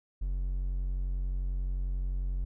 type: tone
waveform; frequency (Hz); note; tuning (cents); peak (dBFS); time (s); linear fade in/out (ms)
triangle; 45.66; F#1; -22; -27; 0.21-2.45; 10
effects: none